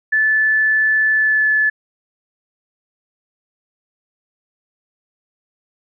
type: tone with pitch glide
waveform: sine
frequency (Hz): 1743 to 1729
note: A6 to A6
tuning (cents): -17 to -31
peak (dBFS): -12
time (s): 0.12-1.7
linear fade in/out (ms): 10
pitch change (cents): -14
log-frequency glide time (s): 1.13-1.48
effects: none